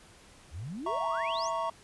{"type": "exponential sweep", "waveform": "sine", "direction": "up", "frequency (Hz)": [67, 7459], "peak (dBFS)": -36, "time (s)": [0.51, 1.51], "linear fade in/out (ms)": 50}
{"type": "chord", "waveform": "triangle", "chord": "A# diminished", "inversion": "second", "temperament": "equal", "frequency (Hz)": [659.3, 932.3, 1108.7], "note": ["E5", "A#5", "C#6"], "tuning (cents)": [0, 0, 0], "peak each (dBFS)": -32, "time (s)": [0.86, 1.7], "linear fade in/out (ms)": 5}
{"effects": ["pink hiss -56 dBFS RMS until 1.83 s", "resampled to 24000 Hz"]}